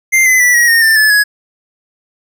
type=tone with pitch steps; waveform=square; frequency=2093 / 2028 / 1964.2 / 1902.7 / 1843.2 / 1785.6 / 1729.8 / 1675.7 Hz; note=C7 / B6 / B6 / A#6 / A#6 / A6 / A6 / G#6; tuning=0 / +45 / -10 / +35 / -20 / +25 / -30 / +15 cents; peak=-7 dBFS; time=0.12-1.24 s; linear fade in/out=20 ms; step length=140 ms; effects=none